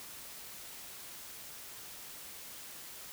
silence, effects white hiss -48 dBFS RMS until 3.12 s

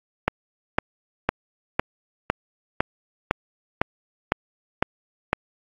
click train, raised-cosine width 0.5 ms, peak -3 dBFS, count 11, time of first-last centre 0.28-5.331 s, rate 1.98 Hz, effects AAC 32 kbps

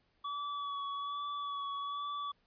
square tone with vibrato, 1140 Hz, C#6, 48 cents sharp, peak -37 dBFS, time 0.24-2.32 s, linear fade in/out 10 ms, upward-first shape sine, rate 1.2 Hz, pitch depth 22 cents each way, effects pink hiss -74 dBFS RMS until 2.46 s + resampled to 11025 Hz

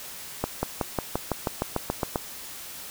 accelerating click train, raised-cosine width 1 ms, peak -10 dBFS, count 12, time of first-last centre 0.44-2.158 s, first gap 190 ms, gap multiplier 0.96, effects white hiss -40 dBFS RMS until 2.9 s

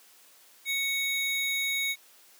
square tone pair together, 2217 / 3777 Hz, C#7 / A#7, 0 / +22 cents, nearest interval major sixth, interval 922 cents, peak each -29 / -33 dBFS, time 0.65-1.96 s, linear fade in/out 50 ms, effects white hiss -57 dBFS RMS until 2.39 s + high-pass 300 Hz 12 dB/octave

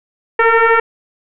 sine tone with frequency modulation, 450 Hz, A4, 39 cents sharp, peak -8 dBFS, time 0.39-0.8 s, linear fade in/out 5 ms, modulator 456 Hz, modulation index 3.6, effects none

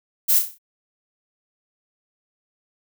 violet noise with echo, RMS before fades -17 dBFS, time 0.28-0.4 s, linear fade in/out 20 ms, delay 31 ms, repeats 6, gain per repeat -6 dB, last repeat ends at 0.586 s, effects none

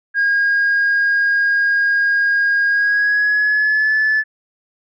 sine tone with pitch glide, 1629 to 1735.9 Hz, G#6 to A6, -34 to -24 cents, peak -11 dBFS, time 0.14-4.24 s, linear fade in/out 50 ms, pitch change +110 cents, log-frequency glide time 2.68-3.94 s, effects tanh soft clip ceiling -10 dBFS

